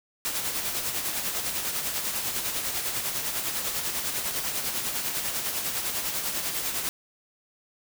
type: noise with tremolo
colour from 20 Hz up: white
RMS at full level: -28 dBFS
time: 0.25-6.89 s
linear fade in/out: 0 ms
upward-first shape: sine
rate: 10 Hz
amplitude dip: 45%
effects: none